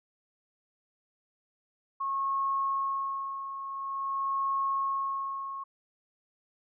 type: tone with tremolo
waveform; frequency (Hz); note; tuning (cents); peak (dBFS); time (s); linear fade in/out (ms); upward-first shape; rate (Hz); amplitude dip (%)
sine; 1091; C#6; -28; -26; 2-5.64; 10; sine; 0.48; 65
effects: none